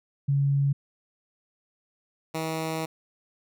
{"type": "tone pair in turn", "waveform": ["sine", "10% pulse"], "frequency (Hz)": [140, 160.21], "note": ["C#3", "E3"], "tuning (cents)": [18, -49], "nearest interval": "major second", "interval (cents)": 233, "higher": "second", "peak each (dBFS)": -20, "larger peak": "neither", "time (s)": [[0.28, 0.73], [2.34, 2.86]], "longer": "second", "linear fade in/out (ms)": 10, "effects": []}